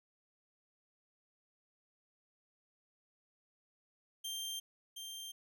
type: tone with echo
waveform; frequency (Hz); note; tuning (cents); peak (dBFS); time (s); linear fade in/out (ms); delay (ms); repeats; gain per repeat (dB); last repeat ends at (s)
sawtooth; 3167; G7; +17; -36; 4.24-4.6; 10; 720; 1; -5; 5.32
effects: none